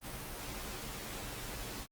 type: noise with comb filter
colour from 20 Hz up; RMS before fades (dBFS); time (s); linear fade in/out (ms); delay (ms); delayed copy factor
pink; -43; 0.01-1.87; 50; 12; -0.8
effects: Opus 32 kbps